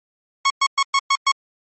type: tone bursts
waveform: sawtooth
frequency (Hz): 1100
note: C#6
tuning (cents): -14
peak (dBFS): -10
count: 6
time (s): 0.45-1.318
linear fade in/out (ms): 5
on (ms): 53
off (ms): 110
effects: MP3 32 kbps